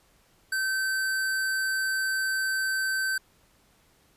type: tone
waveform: square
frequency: 1545 Hz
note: G6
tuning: 26 cents flat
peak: -26 dBFS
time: 0.52-3.18 s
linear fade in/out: 5 ms
effects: pink hiss -63 dBFS RMS until 4.16 s + resampled to 32000 Hz